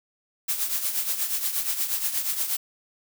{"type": "noise with tremolo", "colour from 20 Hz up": "blue", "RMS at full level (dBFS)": -24, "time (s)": [0.48, 2.57], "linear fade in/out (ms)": 10, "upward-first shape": "triangle", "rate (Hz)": 8.4, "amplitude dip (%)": 70, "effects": []}